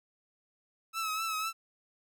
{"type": "tone with vibrato", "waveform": "sawtooth", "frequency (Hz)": 1300, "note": "E6", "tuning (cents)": -24, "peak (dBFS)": -28, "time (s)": [0.93, 1.53], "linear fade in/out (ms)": 50, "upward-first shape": "triangle", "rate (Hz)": 4, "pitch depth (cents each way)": 53, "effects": []}